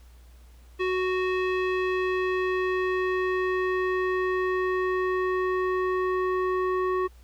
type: tone with low-pass filter sweep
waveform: square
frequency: 370 Hz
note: F#4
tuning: in tune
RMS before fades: -26 dBFS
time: 0.79-7.08 s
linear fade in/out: 20 ms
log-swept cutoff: 2600 to 1400 Hz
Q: 2.1
effects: added 60 Hz sine -48 dBFS peak until 7.23 s + pink hiss -61 dBFS RMS until 7.23 s